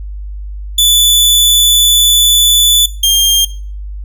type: tone pair in turn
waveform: sawtooth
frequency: 3476 / 3203 Hz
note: A7 / G7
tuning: -22 / +37 cents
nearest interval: minor second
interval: 141 cents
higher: first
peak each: -3 dBFS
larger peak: neither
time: 0.78-2.86 / 3.03-3.45 s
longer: first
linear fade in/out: 5 ms
effects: noise-tail reverb RT60 0.4 s tail -18 dB re dry + added 50 Hz sine -21 dBFS peak until 4.04 s